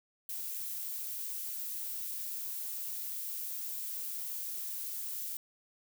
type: noise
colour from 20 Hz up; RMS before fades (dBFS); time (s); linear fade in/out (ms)
violet; -39; 0.29-5.37; 2
effects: none